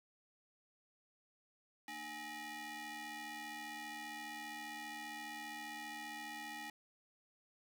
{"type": "ring-modulated tone", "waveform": "sawtooth", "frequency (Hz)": 529, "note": "C5", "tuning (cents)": 19, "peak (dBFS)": -38, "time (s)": [1.88, 6.7], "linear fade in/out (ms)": 2, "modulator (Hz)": 1360, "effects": []}